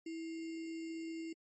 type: tone with sample-and-hold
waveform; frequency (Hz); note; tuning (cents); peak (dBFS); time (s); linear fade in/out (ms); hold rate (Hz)
sine; 326.6; E4; -16; -40; 0.06-1.33; 5; 2450
effects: MP3 32 kbps